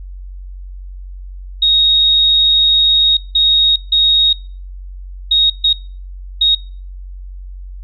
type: tone bursts at uneven times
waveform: sine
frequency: 3753 Hz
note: A#7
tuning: 11 cents sharp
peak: -8 dBFS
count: 6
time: 1.62-3.17 / 3.35-3.76 / 3.92-4.33 / 5.31-5.5 / 5.64-5.73 / 6.41-6.55 s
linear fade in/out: 5 ms
effects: noise-tail reverb RT60 0.4 s tail -23 dB re dry + added 46 Hz sine -27 dBFS peak until 7.83 s

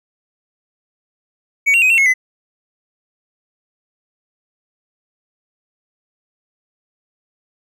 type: tone with pitch steps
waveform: triangle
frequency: 2250 / 2750 / 2518 / 2713 / 2175 / 2023 Hz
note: C#7 / F7 / D#7 / E7 / C#7 / B6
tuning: +25 / -27 / +20 / +49 / -33 / +41 cents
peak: -8 dBFS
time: 1.66-2.14 s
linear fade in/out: 20 ms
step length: 80 ms
effects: none

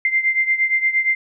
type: beating tone pair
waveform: sine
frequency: 2087 / 2095.6 Hz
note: C7 / C7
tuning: -5 / +2 cents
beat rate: 8.6 Hz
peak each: -17 / -21 dBFS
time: 0.05-1.15 s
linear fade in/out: 2 ms
effects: none

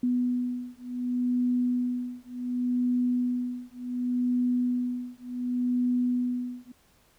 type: beating tone pair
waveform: sine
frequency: 246.9 / 247.58 Hz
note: B3 / B3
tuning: 0 / +4 cents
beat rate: 0.68 Hz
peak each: -28 dBFS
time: 0.03-6.72 s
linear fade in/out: 5 ms
effects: pink hiss -63 dBFS RMS until 7.18 s

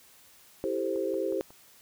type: chord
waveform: sine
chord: A minor seventh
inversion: second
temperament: equal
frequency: 329.6 / 392 / 440 / 523.3 Hz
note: E4 / G4 / A4 / C5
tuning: 0 / 0 / 0 / 0 cents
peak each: -34 / -31 / -37 / -32 dBFS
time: 0.64-1.41 s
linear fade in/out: 0 ms
type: click train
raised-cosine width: 1 ms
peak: -36 dBFS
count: 4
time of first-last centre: 0.96-1.505 s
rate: 5.5 Hz
effects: white hiss -57 dBFS RMS until 1.81 s

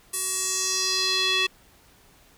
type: tone with band-pass filter sweep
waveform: square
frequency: 375.9 Hz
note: F#4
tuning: 27 cents sharp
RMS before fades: -25 dBFS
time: 0.13-1.47 s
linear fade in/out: 10 ms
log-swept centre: 10000 to 3000 Hz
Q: 2.8
effects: pink hiss -56 dBFS RMS until 2.37 s

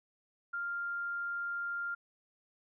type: tone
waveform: sine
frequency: 1396.9 Hz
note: F6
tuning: in tune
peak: -34 dBFS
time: 0.53-1.95 s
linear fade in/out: 10 ms
effects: none

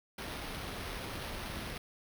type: noise with sample-and-hold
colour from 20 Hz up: pink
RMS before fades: -41 dBFS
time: 0.18-1.78 s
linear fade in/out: 5 ms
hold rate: 7350 Hz
effects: none

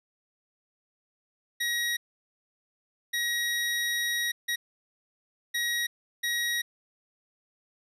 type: tone bursts at uneven times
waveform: 25% pulse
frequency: 1900 Hz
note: A#6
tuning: 33 cents sharp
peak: -23 dBFS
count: 5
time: 1.6-1.97 / 3.13-4.32 / 4.48-4.56 / 5.54-5.87 / 6.23-6.62 s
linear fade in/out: 10 ms
effects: resampled to 32000 Hz

